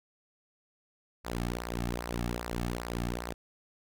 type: tone with flanger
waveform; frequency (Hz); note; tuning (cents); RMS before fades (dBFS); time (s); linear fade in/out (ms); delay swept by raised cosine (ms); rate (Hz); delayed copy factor
sawtooth; 59.3; A#1; +30; -35; 1.24-3.34; 20; 0.29 to 2.09; 2.5; -0.75
effects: none